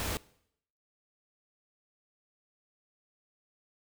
pink noise, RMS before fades -34 dBFS, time 0-0.17 s, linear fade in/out 0 ms, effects noise-tail reverb RT60 0.7 s tail -21 dB re dry

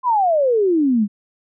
sine exponential sweep, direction down, 1046.5 to 196 Hz, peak -13 dBFS, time 0.03-1.08 s, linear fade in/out 50 ms, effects none

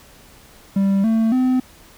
triangle tone with pitch steps, 196 / 223.8 / 255.7 Hz, G3 / A3 / C4, 0 / +30 / -40 cents, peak -12 dBFS, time 0.76-1.6 s, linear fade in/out 5 ms, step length 280 ms, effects pink hiss -47 dBFS RMS until 1.97 s

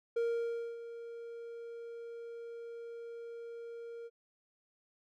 triangle tone with ADSR envelope, 466.2 Hz, A#4, in tune, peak -27 dBFS, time 0.16-4.1 s, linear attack 9 ms, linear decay 600 ms, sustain -14 dB, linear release 39 ms, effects none

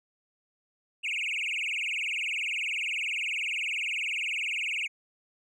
triangle tone with vibrato, 2489 Hz, D#7, in tune, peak -27 dBFS, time 1.03-4.88 s, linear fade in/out 20 ms, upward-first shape triangle, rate 20 Hz, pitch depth 300 cents each way, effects resampled to 24000 Hz

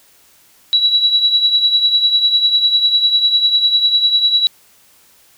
sine tone with tremolo, 3911 Hz, B7, 18 cents flat, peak -7 dBFS, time 0.73-4.47 s, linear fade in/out 0 ms, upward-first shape triangle, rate 10 Hz, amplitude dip 70%, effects white hiss -50 dBFS RMS until 5.37 s

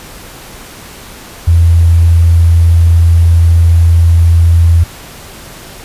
sine tone with sample-and-hold, 84 Hz, E2, 33 cents sharp, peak -3 dBFS, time 1.47-4.84 s, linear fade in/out 10 ms, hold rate 11025 Hz, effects pink hiss -31 dBFS RMS until 5.84 s + resampled to 32000 Hz

